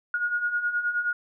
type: beating tone pair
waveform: sine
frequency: 1432 / 1441.5 Hz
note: F6 / F#6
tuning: +43 / -46 cents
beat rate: 9.5 Hz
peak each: -31 / -25 dBFS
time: 0.14-1.13 s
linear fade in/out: 2 ms
effects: none